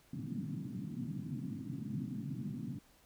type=band-pass noise; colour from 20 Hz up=pink; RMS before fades=-41 dBFS; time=0.13-2.79 s; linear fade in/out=5 ms; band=120 to 280 Hz; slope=48 dB/octave; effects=pink hiss -66 dBFS RMS until 3.05 s